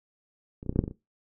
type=clicks; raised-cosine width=3 ms; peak=-27 / -26 / -14 / -27 / -14 / -7 / -18 / -21 / -28 dBFS; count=9; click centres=0.629 / 0.663 / 0.694 / 0.727 / 0.76 / 0.791 / 0.839 / 0.879 / 0.911 s; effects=noise-tail reverb RT60 0.2 s tail -17 dB re dry